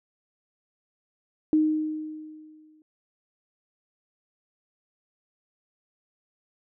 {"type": "tone with exponential decay", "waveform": "sine", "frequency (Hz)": 309.6, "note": "D#4", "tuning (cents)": -9, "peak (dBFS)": -16, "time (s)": [1.53, 2.82], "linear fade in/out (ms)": 1, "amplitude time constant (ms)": 280, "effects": []}